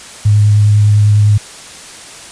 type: tone with vibrato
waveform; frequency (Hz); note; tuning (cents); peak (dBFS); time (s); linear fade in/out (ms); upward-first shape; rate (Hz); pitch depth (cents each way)
sine; 104.4; G#2; +10; -5; 0.25-1.38; 10; sine; 9.9; 12
effects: white hiss -32 dBFS RMS until 2.31 s + resampled to 22050 Hz